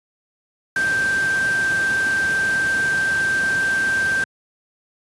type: tone in noise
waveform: sine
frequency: 1568 Hz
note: G6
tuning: in tune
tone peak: -17 dBFS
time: 0.76-4.24 s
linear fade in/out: 2 ms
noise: pink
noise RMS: -30 dBFS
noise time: 0.76-4.24 s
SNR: +10 dB
effects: high-pass 100 Hz 12 dB/octave + resampled to 24000 Hz